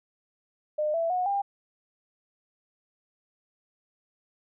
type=tone with pitch steps; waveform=sine; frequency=606 / 664.7 / 729 / 799.6 Hz; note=D#5 / E5 / F#5 / G5; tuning=-46 / +14 / -26 / +34 cents; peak=-24 dBFS; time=0.78-1.42 s; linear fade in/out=10 ms; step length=160 ms; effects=none